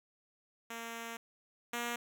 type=tone pair in turn; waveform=5% pulse; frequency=230.5 / 238.1 Hz; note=A#3 / A#3; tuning=-19 / +37 cents; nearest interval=minor second; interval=56 cents; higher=second; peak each=-30 / -24 dBFS; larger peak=second; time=0.7-1.17 / 1.73-1.96 s; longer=first; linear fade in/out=5 ms; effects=none